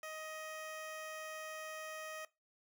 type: tone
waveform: 15% pulse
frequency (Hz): 627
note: D#5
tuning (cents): +13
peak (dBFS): -38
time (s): 0.03-2.25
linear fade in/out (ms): 2
effects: noise-tail reverb RT60 0.2 s tail -18 dB re dry